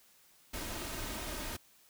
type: noise with comb filter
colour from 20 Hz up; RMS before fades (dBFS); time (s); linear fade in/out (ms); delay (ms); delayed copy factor
pink; -40; 0.53-1.57; 10; 3.2; +0.5
effects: white hiss -64 dBFS RMS until 1.89 s